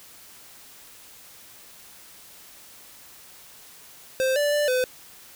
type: tone with pitch steps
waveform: square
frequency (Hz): 523 / 584 / 589 / 507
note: C5 / D5 / D5 / B4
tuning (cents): -1 / -10 / +5 / +45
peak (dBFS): -21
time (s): 4.2-4.84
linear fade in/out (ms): 0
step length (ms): 160
effects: white hiss -48 dBFS RMS until 5.35 s